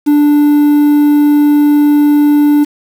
triangle tone with quantisation, 293.7 Hz, D4, in tune, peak -3 dBFS, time 0.06-2.65 s, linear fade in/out 20 ms, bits 5, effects none

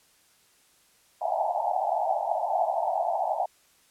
pink band-pass noise, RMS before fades -27 dBFS, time 1.21-3.46 s, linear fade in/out 10 ms, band 630 to 880 Hz, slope 96 dB/octave, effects white hiss -62 dBFS RMS until 3.9 s + low-pass 12000 Hz 12 dB/octave

